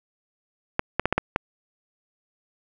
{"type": "clicks", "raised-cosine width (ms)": 0.5, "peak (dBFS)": -5, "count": 6, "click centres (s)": [0.794, 0.996, 1.056, 1.126, 1.18, 1.361], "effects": []}